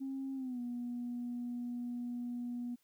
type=tone with pitch glide; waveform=sine; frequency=268.9 to 242.3 Hz; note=C4 to B3; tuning=+47 to -33 cents; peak=-36 dBFS; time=0-2.76 s; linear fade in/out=20 ms; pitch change=-180 cents; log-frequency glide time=0.35-0.6 s; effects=tanh soft clip ceiling -33 dBFS + white hiss -75 dBFS RMS until 2.83 s